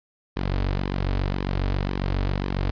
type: tone with flanger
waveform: sawtooth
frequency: 47.34 Hz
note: F#1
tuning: 40 cents sharp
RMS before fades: -25 dBFS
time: 0.36-2.71 s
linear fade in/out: 10 ms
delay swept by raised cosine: 1.4 to 5.8 ms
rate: 1.9 Hz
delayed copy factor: -0.55
effects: resampled to 11025 Hz + 9-bit